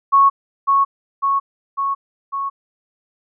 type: tone with echo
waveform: sine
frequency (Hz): 1104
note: C#6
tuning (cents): -7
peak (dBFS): -8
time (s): 0.12-0.3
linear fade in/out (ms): 20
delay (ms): 550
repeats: 4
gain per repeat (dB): -3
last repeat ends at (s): 2.5
effects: none